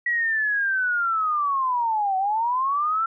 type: linear two-way sweep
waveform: sine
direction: down then up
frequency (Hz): 1935 to 747 to 1354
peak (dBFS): -20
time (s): 0.06-3.06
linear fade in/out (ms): 5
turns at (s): 2.17
effects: none